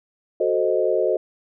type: chord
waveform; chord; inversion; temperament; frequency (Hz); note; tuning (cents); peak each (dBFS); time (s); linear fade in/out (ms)
sine; F# diminished seventh; none; equal; 370 / 440 / 523.3 / 622.3; F#4 / A4 / C5 / Eb5; 0 / 0 / 0 / 0; -23; 0.4-1.17; 5
effects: none